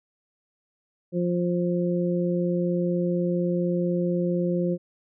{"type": "harmonic tone", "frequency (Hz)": 175.8, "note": "F3", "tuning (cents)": 12, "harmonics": [1, 2, 3], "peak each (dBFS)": [-24, -27, -29], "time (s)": [1.12, 4.78], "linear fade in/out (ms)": 50, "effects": []}